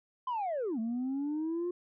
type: linear two-way sweep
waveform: sine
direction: down then up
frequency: 1042 to 218.7 to 358.1 Hz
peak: -29 dBFS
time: 0.27-1.71 s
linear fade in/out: 5 ms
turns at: 0.79 s
effects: tanh soft clip ceiling -29 dBFS